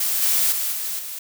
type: noise with level steps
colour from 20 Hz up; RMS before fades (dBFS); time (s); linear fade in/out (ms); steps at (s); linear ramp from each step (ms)
blue; -22 / -19 / -24 / -27 / -32; 0-1.19; 5; 0.22 / 0.52 / 0.72 / 0.99; 2
effects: none